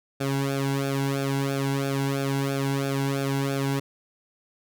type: tone with flanger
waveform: sawtooth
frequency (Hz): 137.6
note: C#3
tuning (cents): -12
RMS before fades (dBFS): -26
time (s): 0.2-3.8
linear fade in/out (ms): 10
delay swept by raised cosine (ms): 0.99 to 1.67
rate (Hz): 3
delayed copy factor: -0.9
effects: none

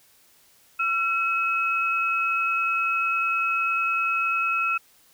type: tone pair together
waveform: sine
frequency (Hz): 1354.6 / 2563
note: E6 / E7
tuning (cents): +47 / -49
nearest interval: major seventh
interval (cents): 1104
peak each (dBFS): -24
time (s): 0.79-4.78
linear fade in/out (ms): 10
effects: white hiss -58 dBFS RMS until 5.13 s

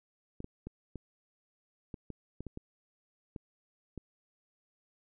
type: clicks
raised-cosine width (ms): 3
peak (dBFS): -28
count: 11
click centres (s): 0.404 / 0.444 / 0.67 / 0.957 / 1.942 / 2.103 / 2.406 / 2.467 / 2.574 / 3.362 / 3.977
effects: none

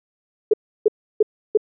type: tone bursts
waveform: sine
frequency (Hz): 427.2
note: G#4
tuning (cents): +49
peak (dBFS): -10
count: 4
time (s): 0.51-1.574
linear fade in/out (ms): 5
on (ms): 26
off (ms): 320
effects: none

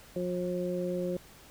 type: harmonic tone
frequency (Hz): 179.1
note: F3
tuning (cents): +44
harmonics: 1 / 2 / 3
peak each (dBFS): -34 / -34 / -34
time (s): 0.16-1.17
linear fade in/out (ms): 2
effects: pink hiss -54 dBFS RMS until 1.5 s

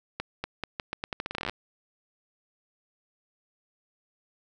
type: accelerating click train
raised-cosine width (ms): 0.3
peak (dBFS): -15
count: 19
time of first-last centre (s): 0.2-1.496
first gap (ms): 240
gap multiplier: 0.82
effects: none

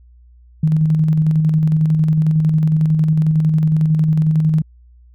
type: tone with tremolo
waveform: sine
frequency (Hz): 156.6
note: D#3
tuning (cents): +11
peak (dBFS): -10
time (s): 0.63-4.62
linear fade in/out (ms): 5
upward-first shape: square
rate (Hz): 11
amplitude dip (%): 30
effects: added 60 Hz sine -43 dBFS peak until 5.14 s

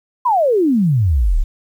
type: exponential sweep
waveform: sine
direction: down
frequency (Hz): 1045 to 30.75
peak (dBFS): -11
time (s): 0.25-1.44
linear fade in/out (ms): 10
effects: 8-bit

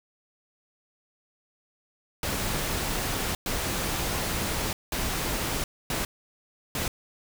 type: noise bursts at uneven times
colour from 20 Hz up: pink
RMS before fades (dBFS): -29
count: 5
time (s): 2.23-3.35 / 3.46-4.73 / 4.92-5.64 / 5.9-6.05 / 6.75-6.88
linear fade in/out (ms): 2
effects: none

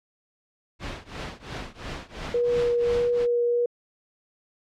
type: noise with tremolo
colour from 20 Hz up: pink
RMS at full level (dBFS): -32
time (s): 0.79-3.27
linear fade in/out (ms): 50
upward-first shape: triangle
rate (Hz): 2.9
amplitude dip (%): 95
type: tone with vibrato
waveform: sine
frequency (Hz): 480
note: B4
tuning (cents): -49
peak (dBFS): -20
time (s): 2.34-3.66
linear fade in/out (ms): 5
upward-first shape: triangle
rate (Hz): 1.6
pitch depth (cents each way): 11
effects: low-pass 4000 Hz 12 dB/octave

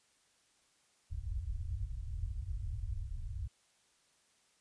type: low-pass noise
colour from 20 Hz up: white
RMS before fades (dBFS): -39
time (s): 1.1-3.48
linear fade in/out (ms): 10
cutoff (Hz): 100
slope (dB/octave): 48
effects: white hiss -71 dBFS RMS until 4.6 s + resampled to 22050 Hz

